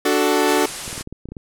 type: chord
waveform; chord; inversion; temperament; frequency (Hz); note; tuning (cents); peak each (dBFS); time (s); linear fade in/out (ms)
sawtooth; D major; none; equal with one note detuned; 293.7 / 372.1 / 440; D4 / F#4 / A4; 0 / +10 / 0; -16; 0.05-0.66; 5
type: low-pass noise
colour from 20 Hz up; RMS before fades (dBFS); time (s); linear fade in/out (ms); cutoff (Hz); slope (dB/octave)
white; -32; 0.46-1.03; 20; 11000; 48
type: clicks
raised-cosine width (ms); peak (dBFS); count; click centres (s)
3; -21; 10; 0.879 / 0.929 / 0.979 / 1.01 / 1.074 / 1.126 / 1.256 / 1.288 / 1.32 / 1.368
effects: none